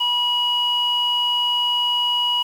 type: tone with low-pass filter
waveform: square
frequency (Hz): 970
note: B5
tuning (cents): -31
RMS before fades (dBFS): -20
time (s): 0-2.43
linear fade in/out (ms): 10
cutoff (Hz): 3000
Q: 7.4
effects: 7-bit